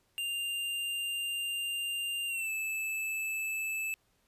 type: tone with pitch glide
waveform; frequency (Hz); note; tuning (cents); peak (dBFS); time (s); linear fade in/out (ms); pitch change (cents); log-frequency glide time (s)
square; 2794 to 2622; F7 to E7; 0 to -10; -33; 0.18-3.94; 0; -110; 2.27-2.5
effects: pink hiss -72 dBFS RMS until 4.27 s + resampled to 32000 Hz